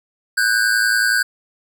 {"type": "tone pair together", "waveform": "square", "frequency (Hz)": [1489.4, 1600], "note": ["F#6", "G6"], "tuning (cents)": [11, 35], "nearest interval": "minor second", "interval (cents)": 124, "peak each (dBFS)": -18, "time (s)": [0.37, 1.23], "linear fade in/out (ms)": 10, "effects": []}